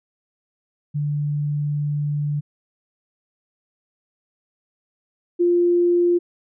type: tone pair in turn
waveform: sine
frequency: 146.83 / 349.2 Hz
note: D3 / F4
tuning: 0 / 0 cents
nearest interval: octave + minor third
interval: 1500 cents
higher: second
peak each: -20 / -14 dBFS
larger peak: second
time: 0.94-2.41 / 5.39-6.19 s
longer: first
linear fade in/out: 20 ms
effects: none